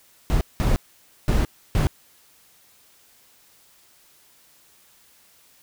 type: noise bursts at uneven times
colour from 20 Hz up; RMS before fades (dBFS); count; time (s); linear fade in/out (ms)
brown; -19; 4; 0.3-0.41 / 0.6-0.76 / 1.28-1.45 / 1.75-1.87; 0
effects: white hiss -56 dBFS RMS until 5.62 s